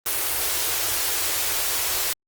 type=band-stop noise; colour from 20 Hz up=white; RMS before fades=-24 dBFS; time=0.06-2.13 s; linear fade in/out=2 ms; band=120 to 300 Hz; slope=96 dB/octave; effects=Opus 32 kbps